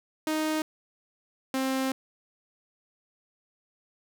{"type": "tone pair in turn", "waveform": "sawtooth", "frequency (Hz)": [311.1, 264.4], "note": ["D#4", "C4"], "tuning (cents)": [0, 18], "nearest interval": "minor third", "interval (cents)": 282, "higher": "first", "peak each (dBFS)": -22, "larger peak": "neither", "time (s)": [[0.27, 0.62], [1.54, 1.92]], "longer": "second", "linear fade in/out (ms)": 2, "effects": []}